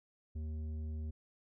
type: tone with tanh clipping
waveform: sine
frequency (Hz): 77.78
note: D#2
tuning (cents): 0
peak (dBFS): -39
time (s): 0.35-1.11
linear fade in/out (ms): 10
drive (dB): 9
effects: none